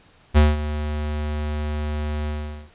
square tone with ADSR envelope, 75 Hz, D2, 37 cents sharp, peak -10 dBFS, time 0.34-2.7 s, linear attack 32 ms, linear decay 190 ms, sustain -14 dB, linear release 430 ms, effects pink hiss -54 dBFS RMS until 2.74 s + resampled to 8000 Hz

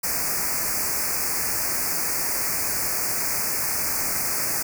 white band-stop noise, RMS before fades -25 dBFS, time 0.03-4.63 s, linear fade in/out 10 ms, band 2500 to 4600 Hz, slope 96 dB/octave, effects none

